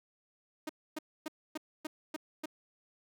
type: tone bursts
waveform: sawtooth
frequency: 309.8 Hz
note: D#4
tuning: 7 cents flat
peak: -32 dBFS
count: 7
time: 0.67-2.458 s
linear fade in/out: 5 ms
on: 24 ms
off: 270 ms
effects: none